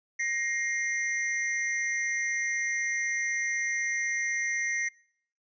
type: ring-modulated tone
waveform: square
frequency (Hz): 1998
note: B6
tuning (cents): +20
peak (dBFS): -25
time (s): 0.19-4.89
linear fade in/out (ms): 10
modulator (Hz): 118
effects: noise-tail reverb RT60 0.6 s tail -24 dB re dry + resampled to 16000 Hz